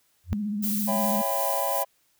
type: tone with exponential growth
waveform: sine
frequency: 87.31 Hz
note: F2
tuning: in tune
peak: -19 dBFS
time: 0.24-0.33 s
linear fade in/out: 0 ms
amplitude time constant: 19 ms
type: tone with vibrato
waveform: sine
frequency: 207.7 Hz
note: G#3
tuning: in tune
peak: -26 dBFS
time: 0.32-1.22 s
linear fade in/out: 10 ms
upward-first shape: sine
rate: 15 Hz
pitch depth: 57 cents each way
type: noise with tremolo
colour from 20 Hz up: violet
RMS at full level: -29 dBFS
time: 0.62-1.84 s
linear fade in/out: 20 ms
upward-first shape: sine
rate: 2.7 Hz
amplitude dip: 25%
type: chord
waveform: triangle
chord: C# half-diminished seventh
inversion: none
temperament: just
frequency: 554.4 / 665.2 / 798.3 / 997.9 Hz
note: C#5 / E5 / G5 / B5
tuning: 0 / +16 / +31 / +18 cents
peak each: -29 dBFS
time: 0.87-1.85 s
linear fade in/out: 20 ms
effects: white hiss -67 dBFS RMS until 2.19 s